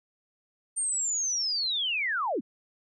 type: linear sweep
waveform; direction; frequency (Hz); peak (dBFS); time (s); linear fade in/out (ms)
sine; down; 8890 to 176.9; -26; 0.76-2.41; 20
effects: none